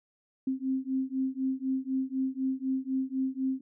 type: beating tone pair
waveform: sine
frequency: 261.7 / 265.7 Hz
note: C4 / C4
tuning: 0 / +27 cents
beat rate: 4 Hz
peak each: -31 dBFS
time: 0.47-3.61 s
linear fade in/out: 5 ms
effects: none